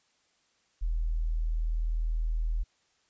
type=tone; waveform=sine; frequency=40.27 Hz; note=E1; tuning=40 cents flat; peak=-26 dBFS; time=0.81-2.64 s; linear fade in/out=20 ms; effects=white hiss -70 dBFS RMS until 3.09 s + resampled to 16000 Hz